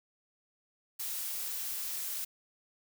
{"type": "noise", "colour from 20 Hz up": "blue", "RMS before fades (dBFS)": -37, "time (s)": [0.99, 2.25], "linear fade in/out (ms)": 10, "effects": []}